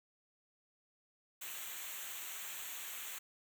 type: noise with comb filter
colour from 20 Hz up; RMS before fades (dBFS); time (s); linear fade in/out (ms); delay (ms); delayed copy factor
white; -45; 1.41-3.19; 10; 0.2; -0.8
effects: none